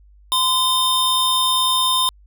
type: tone pair together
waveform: square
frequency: 1028 / 3638 Hz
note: C6 / A#7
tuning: -31 / -43 cents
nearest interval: octave + minor seventh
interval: 2188 cents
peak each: -20 / -18 dBFS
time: 0.32-2.09 s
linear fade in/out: 0 ms
effects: added 50 Hz sine -46 dBFS peak until 2.26 s